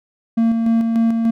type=tone with tremolo; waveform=triangle; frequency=228.2 Hz; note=A#3; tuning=37 cents flat; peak=-10 dBFS; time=0.37-1.31 s; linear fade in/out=10 ms; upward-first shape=square; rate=3.4 Hz; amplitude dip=35%; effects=none